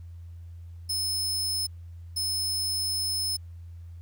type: tone bursts at uneven times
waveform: sawtooth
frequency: 5210 Hz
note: E8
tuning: 21 cents flat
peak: -24 dBFS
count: 2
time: 0.89-1.67 / 2.16-3.37 s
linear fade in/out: 10 ms
effects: added 85 Hz sine -40 dBFS peak until 4.01 s + pink hiss -69 dBFS RMS until 4.01 s